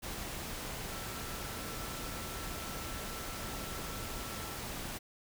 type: tone in noise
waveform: sine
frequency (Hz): 1336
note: E6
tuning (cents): +23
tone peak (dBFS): -50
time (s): 0.91-4.6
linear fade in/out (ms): 20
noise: pink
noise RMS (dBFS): -41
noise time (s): 0.02-4.99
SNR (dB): -12
effects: none